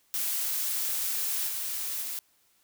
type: noise with level steps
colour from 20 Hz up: blue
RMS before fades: -30 / -33 / -35 dBFS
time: 0.14-2.19 s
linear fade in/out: 0 ms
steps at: 1.47 / 2.01 s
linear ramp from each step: 20 ms
effects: white hiss -67 dBFS RMS until 2.63 s